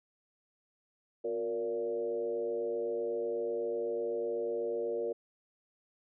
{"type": "tone with frequency modulation", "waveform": "sine", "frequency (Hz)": 466.2, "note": "A#4", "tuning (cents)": 0, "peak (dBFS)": -31, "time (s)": [1.24, 5.13], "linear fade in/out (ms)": 10, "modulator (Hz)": 108, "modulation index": 0.95, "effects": []}